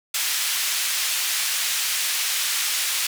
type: band-pass noise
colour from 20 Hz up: pink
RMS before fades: -24 dBFS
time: 0.14-3.07 s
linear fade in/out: 5 ms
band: 2400 to 16000 Hz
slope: 12 dB/octave
effects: none